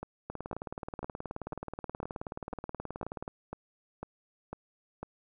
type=two click trains; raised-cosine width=1 ms; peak=-23 / -24 dBFS; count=57 / 11; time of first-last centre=0.3-3.279 / 0.03-5.03 s; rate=18.8 / 2 Hz; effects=none